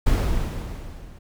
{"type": "noise with level ramp", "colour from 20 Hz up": "brown", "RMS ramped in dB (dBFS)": [-17, -43], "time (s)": [0.06, 1.19], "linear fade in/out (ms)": 10, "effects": []}